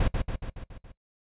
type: noise with echo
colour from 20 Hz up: brown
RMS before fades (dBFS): -22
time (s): 0-0.08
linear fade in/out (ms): 5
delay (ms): 140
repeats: 6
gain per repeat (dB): -4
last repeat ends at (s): 0.92
effects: noise-tail reverb RT60 0.1 s tail -19 dB re dry + resampled to 8000 Hz